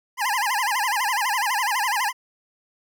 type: tone with vibrato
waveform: 25% pulse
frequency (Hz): 920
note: A#5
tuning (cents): -23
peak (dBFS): -17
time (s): 0.17-2.13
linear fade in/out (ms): 50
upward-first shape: sine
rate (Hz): 12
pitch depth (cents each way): 230
effects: none